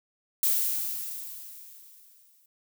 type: noise with exponential decay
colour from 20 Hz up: violet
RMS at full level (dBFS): -23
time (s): 0.43-2.46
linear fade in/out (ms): 2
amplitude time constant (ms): 440
effects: none